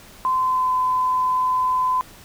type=tone with pitch glide; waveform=sine; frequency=1031 to 1016.2 Hz; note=C6 to B5; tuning=-26 to +49 cents; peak=-17 dBFS; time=0.25-2.01 s; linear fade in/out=0 ms; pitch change=-25 cents; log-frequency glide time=0.35-0.74 s; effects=pink hiss -45 dBFS RMS until 2.24 s